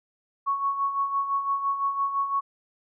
sine tone with tremolo, 1108.7 Hz, C#6, in tune, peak -21 dBFS, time 0.46-2.41 s, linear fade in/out 20 ms, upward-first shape sine, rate 5.9 Hz, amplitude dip 60%, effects none

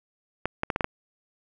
clicks, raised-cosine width 0.5 ms, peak -10 dBFS, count 6, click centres 0.456 / 0.634 / 0.702 / 0.761 / 0.808 / 0.844 s, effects none

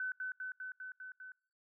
sine tone with echo, 1514 Hz, F#6, 39 cents sharp, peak -35 dBFS, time 0-0.12 s, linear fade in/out 2 ms, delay 200 ms, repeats 6, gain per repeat -2 dB, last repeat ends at 1.32 s, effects noise-tail reverb RT60 0.5 s tail -26 dB re dry

